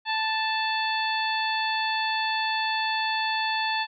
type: harmonic tone with a mistuned harmonic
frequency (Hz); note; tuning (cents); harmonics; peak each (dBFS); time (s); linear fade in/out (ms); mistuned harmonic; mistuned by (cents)
880; A5; 0; 1 / 2 / 3 / 4 / 5; -27 / -30 / -32 / -33 / -34; 0.05-3.87; 50; 4; -17
effects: none